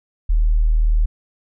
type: tone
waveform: sine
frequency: 39.07 Hz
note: D#1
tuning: 8 cents sharp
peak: -12 dBFS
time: 0.29-1.06 s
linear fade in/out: 10 ms
effects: none